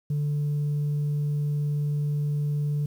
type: tone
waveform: sine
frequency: 146.83 Hz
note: D3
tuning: in tune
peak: -21 dBFS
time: 0.1-2.86 s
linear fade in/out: 5 ms
effects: tanh soft clip ceiling -22 dBFS + 9-bit